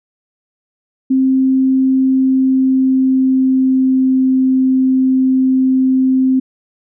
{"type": "tone with pitch glide", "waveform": "sine", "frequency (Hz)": [263.3, 260.9], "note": ["C4", "C4"], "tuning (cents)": [11, -5], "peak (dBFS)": -9, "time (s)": [1.1, 6.4], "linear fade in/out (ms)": 10, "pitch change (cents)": -16, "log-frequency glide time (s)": [2, 4.28], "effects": []}